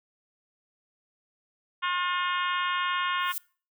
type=harmonic tone; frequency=357.5 Hz; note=F4; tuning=41 cents sharp; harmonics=3 / 4 / 5 / 6 / 7 / 8 / 9 / 10; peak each=-28 / -31 / -35 / -38 / -40 / -36 / -38 / -43 dBFS; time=1.82-3.33 s; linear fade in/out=20 ms
type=noise with exponential growth; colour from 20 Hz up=violet; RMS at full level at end=-29 dBFS; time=3.18-3.38 s; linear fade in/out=1 ms; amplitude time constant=43 ms
effects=noise-tail reverb RT60 0.4 s tail -24 dB re dry